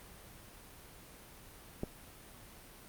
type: clicks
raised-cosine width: 2 ms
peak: -22 / -30 dBFS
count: 2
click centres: 1.834 / 1.839 s
effects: pink hiss -54 dBFS RMS until 2.88 s + Opus 32 kbps